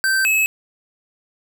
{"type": "tone pair in turn", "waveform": "square", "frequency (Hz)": [1556, 2584], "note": ["G6", "E7"], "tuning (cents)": [-13, -35], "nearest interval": "major sixth", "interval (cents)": 878, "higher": "second", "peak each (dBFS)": [-16, -15], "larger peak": "second", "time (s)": [[0.04, 0.25], [0.25, 0.46]], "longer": "neither", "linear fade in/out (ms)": 0, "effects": []}